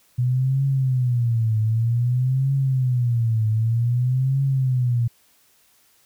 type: tone with vibrato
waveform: sine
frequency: 122.2 Hz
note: B2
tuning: 18 cents flat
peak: -17 dBFS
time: 0.18-5.08 s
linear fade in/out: 10 ms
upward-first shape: triangle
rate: 0.53 Hz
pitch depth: 210 cents each way
effects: white hiss -59 dBFS RMS until 6.05 s